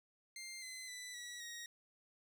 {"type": "tone with pitch steps", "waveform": "15% pulse", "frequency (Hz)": [2100, 2044, 1989, 1935.7, 1883.9], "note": ["C7", "C7", "B6", "B6", "A#6"], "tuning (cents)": [6, -41, 12, -35, 18], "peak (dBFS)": -40, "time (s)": [0.36, 1.66], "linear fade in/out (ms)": 2, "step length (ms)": 260, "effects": []}